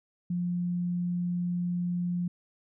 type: tone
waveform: sine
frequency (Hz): 176.2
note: F3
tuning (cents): +16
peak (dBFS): -27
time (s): 0.3-2.28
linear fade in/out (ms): 5
effects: none